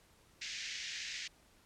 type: band-pass noise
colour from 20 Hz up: pink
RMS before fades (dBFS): -43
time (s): 0.41-1.28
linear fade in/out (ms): 10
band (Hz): 1800 to 6700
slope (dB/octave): 48
effects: pink hiss -66 dBFS RMS until 1.65 s + low-pass 12000 Hz 12 dB/octave